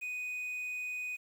triangle tone with quantisation, 2489 Hz, D#7, in tune, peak -34 dBFS, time 0.01-1.17 s, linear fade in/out 20 ms, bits 10, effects none

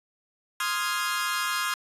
sawtooth chord, F minor seventh, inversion second, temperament equal, 1046.5 / 1244.5 / 1396.9 / 1661.2 Hz, C6 / Eb6 / F6 / Ab6, 0 / 0 / 0 / 0 cents, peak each -28 dBFS, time 0.6-1.74 s, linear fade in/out 2 ms, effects resampled to 32000 Hz

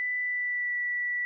sine tone with pitch glide, 1988 to 1956.1 Hz, B6 to B6, +11 to -17 cents, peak -27 dBFS, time 0-1.25 s, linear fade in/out 0 ms, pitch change -28 cents, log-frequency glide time 0.18-0.75 s, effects none

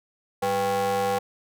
square ring-modulated tone, 150 Hz, D3, 37 cents sharp, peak -20 dBFS, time 0.42-1.19 s, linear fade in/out 10 ms, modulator 645 Hz, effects none

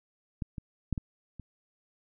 clicks, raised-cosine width 5 ms, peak -20 / -25 / -16 / -21 / -30 dBFS, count 5, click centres 0.422 / 0.582 / 0.927 / 0.978 / 1.397 s, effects none

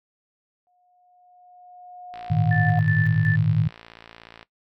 sine tone with exponential growth, 720 Hz, F#5, 47 cents flat, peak -24 dBFS, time 0.67-2.79 s, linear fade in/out 0 ms, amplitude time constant 460 ms
click train, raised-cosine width 0.3 ms, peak -26 dBFS, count 131, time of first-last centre 2.14-4.429 s, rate 56.8 Hz
sine chord, Ab suspended second, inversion none, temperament equal with one note detuned, 103.83 / 113.88 / 155.56 Hz, Ab2 / Bb2 / Eb3, 0 / -40 / 0 cents, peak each -24 / -23 / -20 dBFS, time 2.3-3.68 s, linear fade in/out 10 ms
sine tone with tremolo, 1760 Hz, A6, in tune, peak -24 dBFS, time 2.51-3.36 s, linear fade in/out 5 ms, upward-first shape square, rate 2.7 Hz, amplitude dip 65%
effects noise-tail reverb RT60 0.1 s tail -18 dB re dry

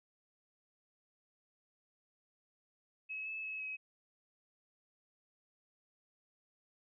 sine tone with pitch steps, 2570 / 2607 / 2580 / 2549 Hz, E7 / E7 / E7 / D#7, -45 / -20 / -38 / +41 cents, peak -39 dBFS, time 3.09-3.77 s, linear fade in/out 20 ms, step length 170 ms, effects none

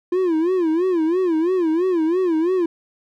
triangle tone with vibrato, 343.7 Hz, F4, 28 cents flat, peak -14 dBFS, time 0.12-2.66 s, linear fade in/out 5 ms, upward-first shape sine, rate 3 Hz, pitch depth 160 cents each way, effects none

